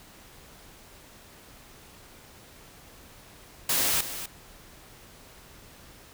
white noise with echo, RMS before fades -25 dBFS, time 3.69-4.01 s, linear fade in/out 5 ms, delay 250 ms, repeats 1, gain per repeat -11 dB, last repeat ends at 4.26 s, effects pink hiss -51 dBFS RMS until 6.13 s

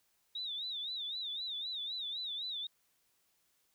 sine tone with vibrato, 3721 Hz, A#7, 4 cents flat, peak -37 dBFS, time 0.35-2.67 s, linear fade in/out 5 ms, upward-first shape sine, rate 3.9 Hz, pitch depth 130 cents each way, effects white hiss -75 dBFS RMS until 3.74 s

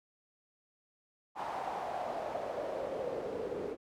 pink noise with band-pass filter sweep, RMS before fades -38 dBFS, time 1.35-3.77 s, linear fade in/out 50 ms, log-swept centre 880 to 410 Hz, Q 4.3, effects none

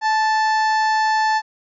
harmonic tone with a mistuned harmonic, 880 Hz, A5, in tune, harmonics 1 / 2 / 3 / 4 / 5 / 6 / 7 / 8, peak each -16 / -22 / -38 / -40 / -32 / -36 / -41 / -44 dBFS, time 0.01-1.42 s, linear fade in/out 50 ms, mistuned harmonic 1, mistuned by -23 cents, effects none

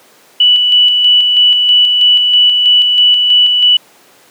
sine tone with tremolo, 2960 Hz, F#7, in tune, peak -4 dBFS, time 0.4-3.77 s, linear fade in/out 5 ms, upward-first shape square, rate 3.1 Hz, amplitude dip 35%, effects pink hiss -44 dBFS RMS until 4.3 s + high-pass 300 Hz 12 dB/octave

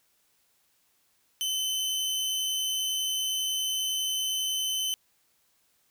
sawtooth tone, 3049 Hz, G7, 49 cents flat, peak -24 dBFS, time 1.41-4.94 s, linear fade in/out 0 ms, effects white hiss -69 dBFS RMS until 5.9 s

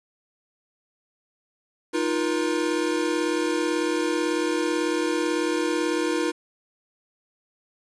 square chord, Eb suspended second, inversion none, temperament equal with one note detuned, 311.1 / 349.2 / 478.2 Hz, Eb4 / F4 / Bb4, 0 / 0 / +44 cents, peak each -27 / -27 / -29 dBFS, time 1.93-6.32 s, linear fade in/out 20 ms, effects resampled to 22050 Hz + 8-bit

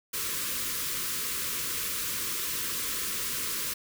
white band-stop noise, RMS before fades -32 dBFS, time 0.13-3.74 s, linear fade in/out 10 ms, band 540 to 990 Hz, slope 96 dB/octave, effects none

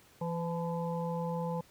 harmonic tone with a mistuned harmonic, 168.3 Hz, E3, 36 cents sharp, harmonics 1 / 3 / 5 / 6, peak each -34 / -37 / -40 / -45 dBFS, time 0.21-1.61 s, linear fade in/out 5 ms, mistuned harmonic 5, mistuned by +44 cents, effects pink hiss -61 dBFS RMS until 1.7 s + high-pass 60 Hz 12 dB/octave

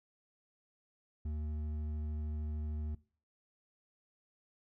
sine tone with hard clipping, 76.1 Hz, D#2, 38 cents flat, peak -37 dBFS, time 1.25-2.95 s, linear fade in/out 5 ms, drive 7 dB, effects noise-tail reverb RT60 0.4 s tail -20 dB re dry

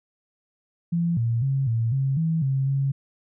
sine tone with pitch steps, 170 / 116.1 / 135.8 / 114.4 / 135.2 / 162.4 / 134.8 / 137.2 Hz, F3 / A#2 / C#3 / A#2 / C#3 / E3 / C#3 / C#3, -46 / -7 / -35 / -32 / -43 / -26 / -48 / -17 cents, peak -20 dBFS, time 0.92-2.92 s, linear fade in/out 10 ms, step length 250 ms, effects none

